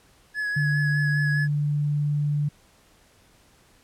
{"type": "tone with vibrato", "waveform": "triangle", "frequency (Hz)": 1689, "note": "G#6", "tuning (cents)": 29, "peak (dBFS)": -23, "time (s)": [0.34, 1.48], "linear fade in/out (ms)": 50, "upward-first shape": "sine", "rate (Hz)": 4.9, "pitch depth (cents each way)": 23}
{"type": "tone", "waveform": "sine", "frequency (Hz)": 146.83, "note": "D3", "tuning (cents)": 0, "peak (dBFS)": -21, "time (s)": [0.56, 2.49], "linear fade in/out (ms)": 10}
{"effects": ["pink hiss -58 dBFS RMS until 3.83 s", "low-pass 12000 Hz 12 dB/octave"]}